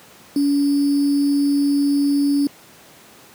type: tone with sample-and-hold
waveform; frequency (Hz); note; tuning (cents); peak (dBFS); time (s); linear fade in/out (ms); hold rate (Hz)
sine; 284.1; C#4; +43; -14; 0.36-2.47; 2; 4900
effects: pink hiss -46 dBFS RMS until 3.34 s + high-pass 150 Hz 12 dB/octave